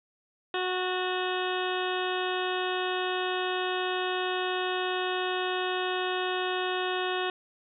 harmonic tone with a mistuned harmonic, 367.4 Hz, F#4, 12 cents flat, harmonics 1 / 2 / 3 / 4 / 5 / 7 / 8 / 9 / 10, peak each -31 / -34 / -36 / -37 / -38 / -39 / -40 / -41 / -41 dBFS, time 0.54-7.3 s, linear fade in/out 2 ms, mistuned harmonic 5, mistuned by -17 cents, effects none

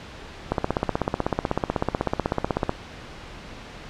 click train, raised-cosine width 1 ms, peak -7 dBFS, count 36, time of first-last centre 0.52-2.694 s, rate 16.1 Hz, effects pink hiss -40 dBFS RMS until 3.89 s + low-pass 4000 Hz 12 dB/octave

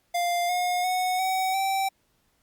square tone with pitch steps, 698.5 / 716.9 / 735.8 / 755.1 / 775 Hz, F5 / F5 / F#5 / F#5 / G5, 0 / +45 / -10 / +35 / -20 cents, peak -24 dBFS, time 0.14-1.89 s, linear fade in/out 10 ms, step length 350 ms, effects pink hiss -69 dBFS RMS until 2.42 s + Opus 48 kbps

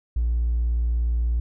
sine tone with hard clipping, 58.4 Hz, A#1, 4 cents sharp, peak -20 dBFS, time 0.16-1.4 s, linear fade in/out 5 ms, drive 1 dB, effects none

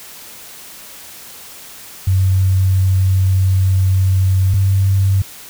sine tone pair in turn, 94.6 / 96.92 Hz, F#2 / G2, +39 / -19 cents, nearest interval unison, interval 42 cents, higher second, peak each -10 dBFS, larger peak neither, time 2.07-4.54 / 4.54-5.22 s, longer first, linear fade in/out 5 ms, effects white hiss -36 dBFS RMS until 5.49 s

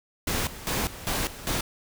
pink noise with tremolo, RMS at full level -27 dBFS, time 0.27-1.61 s, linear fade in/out 5 ms, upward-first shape square, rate 2.5 Hz, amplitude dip 80%, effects none

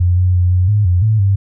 sine tone with pitch steps, 88.8 / 91 / 89.4 / 90.8 / 104.4 / 89.1 / 109.2 / 98.3 Hz, F2 / F#2 / F2 / F#2 / G#2 / F2 / A2 / G2, +29 / -28 / +41 / -32 / +10 / +35 / -13 / +5 cents, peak -9 dBFS, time 0-1.36 s, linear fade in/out 10 ms, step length 170 ms, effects none

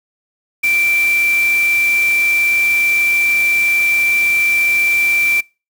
sine tone in noise, 2347 Hz, D7, 2 cents flat, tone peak -12 dBFS, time 0.63-5.41 s, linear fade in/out 10 ms, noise white, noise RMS -28 dBFS, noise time 0.63-5.41 s, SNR +13 dB, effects noise-tail reverb RT60 0.3 s tail -24 dB re dry

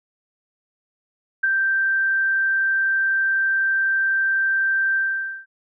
sine tone with ADSR envelope, 1568 Hz, G6, in tune, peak -14 dBFS, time 1.43-5.46 s, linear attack 10 ms, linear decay 18 ms, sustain -3 dB, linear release 500 ms, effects none

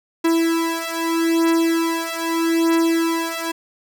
45% pulse beating tone pair, 330.1 / 330.9 Hz, E4 / E4, +2 / +7 cents, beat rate 0.8 Hz, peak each -20 dBFS, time 0.24-3.52 s, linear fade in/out 10 ms, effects none

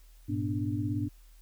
sine tone cluster, 102.8 / 120.1 / 246.4 / 293 Hz, G#2 / B2 / B3 / D4, -17 / -48 / -4 / -4 cents, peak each -32 / -36 / -37 / -33 dBFS, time 0.28-1.09 s, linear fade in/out 20 ms, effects added 40 Hz sine -52 dBFS peak until 1.41 s + white hiss -65 dBFS RMS until 1.41 s

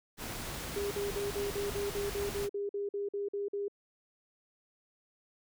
pink noise, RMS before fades -40 dBFS, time 0.17-2.49 s, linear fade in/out 50 ms
sine tone bursts, 404.2 Hz, G#4, 47 cents flat, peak -32 dBFS, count 15, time 0.76-3.682 s, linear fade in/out 5 ms, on 150 ms, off 48 ms
effects none

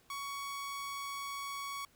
sawtooth tone, 1119 Hz, C#6, 16 cents sharp, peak -35 dBFS, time 0.1-1.85 s, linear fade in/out 2 ms, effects pink hiss -67 dBFS RMS until 1.95 s

